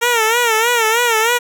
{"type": "tone with vibrato", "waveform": "10% pulse", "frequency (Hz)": 460.8, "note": "A#4", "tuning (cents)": -20, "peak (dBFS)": -4, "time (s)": [0.01, 1.39], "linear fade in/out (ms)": 20, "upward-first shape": "sine", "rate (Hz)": 3.2, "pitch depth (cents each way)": 98, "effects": []}